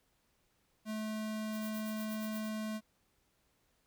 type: tone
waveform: square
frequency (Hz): 216.3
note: A3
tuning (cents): -29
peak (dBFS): -37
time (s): 0.85-2.81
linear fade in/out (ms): 50
type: noise with tremolo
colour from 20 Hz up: violet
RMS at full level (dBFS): -47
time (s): 1.51-2.5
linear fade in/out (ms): 50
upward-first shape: triangle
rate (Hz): 8.5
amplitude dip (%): 100
effects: pink hiss -75 dBFS RMS until 3.86 s